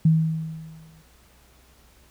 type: tone with exponential decay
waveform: sine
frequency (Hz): 160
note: D#3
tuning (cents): +49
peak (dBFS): -12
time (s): 0.05-1.02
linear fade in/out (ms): 5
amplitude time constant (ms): 210
effects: added 62 Hz sine -57 dBFS peak until 2.1 s + pink hiss -57 dBFS RMS until 2.1 s